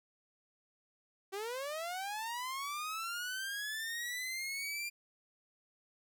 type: linear sweep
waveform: sawtooth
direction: up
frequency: 378.4 to 2396 Hz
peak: -34 dBFS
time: 1.32-4.9 s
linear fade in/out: 20 ms
effects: none